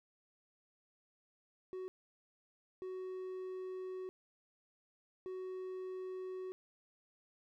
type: tone bursts at uneven times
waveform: triangle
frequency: 372.4 Hz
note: F#4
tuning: 11 cents sharp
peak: -39 dBFS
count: 3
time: 1.73-1.88 / 2.82-4.09 / 5.26-6.52 s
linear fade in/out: 0 ms
effects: none